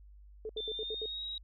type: tone bursts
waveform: sine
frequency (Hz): 435.8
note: A4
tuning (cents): -17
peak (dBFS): -36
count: 6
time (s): 0.45-1.058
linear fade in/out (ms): 2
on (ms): 43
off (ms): 70
type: tone with pitch glide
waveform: sine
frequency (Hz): 3562 to 3818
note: A7 to A#7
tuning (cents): +21 to +41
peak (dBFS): -37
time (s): 0.57-1.38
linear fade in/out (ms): 2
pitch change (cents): +120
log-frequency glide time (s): 0.7-1.24
effects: added 50 Hz sine -52 dBFS peak until 1.43 s